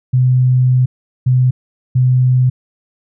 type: tone bursts at uneven times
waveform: sine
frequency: 127.2 Hz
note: C3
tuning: 48 cents flat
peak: -8 dBFS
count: 3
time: 0.13-0.86 / 1.26-1.51 / 1.95-2.5 s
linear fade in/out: 10 ms
effects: none